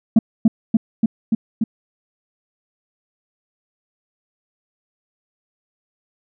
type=tone with echo; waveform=sine; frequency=223.4 Hz; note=A3; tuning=27 cents sharp; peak=-4 dBFS; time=0.16-0.19 s; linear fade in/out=5 ms; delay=290 ms; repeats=5; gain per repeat=-2 dB; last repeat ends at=1.64 s; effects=tanh soft clip ceiling -6 dBFS